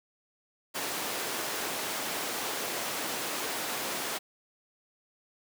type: high-pass noise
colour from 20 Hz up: pink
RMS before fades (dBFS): -34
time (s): 0.74-4.19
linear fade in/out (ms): 20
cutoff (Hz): 350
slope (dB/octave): 12
effects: none